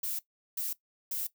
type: noise bursts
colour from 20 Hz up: violet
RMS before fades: -34 dBFS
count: 3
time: 0.03-1.27 s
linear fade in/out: 5 ms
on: 160 ms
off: 380 ms
effects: noise-tail reverb RT60 0.1 s tail -17 dB re dry